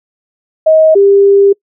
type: tone pair in turn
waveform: sine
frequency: 632 / 398.1 Hz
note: D#5 / G4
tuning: +27 / +27 cents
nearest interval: minor sixth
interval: 800 cents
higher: first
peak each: -3 dBFS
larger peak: neither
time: 0.66-0.95 / 0.95-1.53 s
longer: second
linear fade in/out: 10 ms
effects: noise-tail reverb RT60 0.1 s tail -26 dB re dry